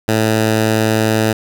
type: tone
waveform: 10% pulse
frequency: 109.9 Hz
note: A2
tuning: 2 cents flat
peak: -4 dBFS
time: 0.08-1.33 s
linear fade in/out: 5 ms
effects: none